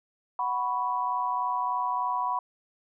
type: chord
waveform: sine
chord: F# suspended fourth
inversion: none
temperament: just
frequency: 740 / 986.7 / 1110 Hz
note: F#5 / B5 / C#6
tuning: 0 / -2 / +2 cents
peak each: -33 / -27 / -33 dBFS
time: 0.39-2.39 s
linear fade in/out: 2 ms
effects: none